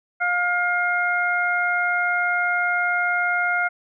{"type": "harmonic tone", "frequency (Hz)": 709, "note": "F5", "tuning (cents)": 26, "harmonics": [1, 2, 3], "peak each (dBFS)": [-25, -21, -25], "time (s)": [0.2, 3.69], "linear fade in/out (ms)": 20, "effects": []}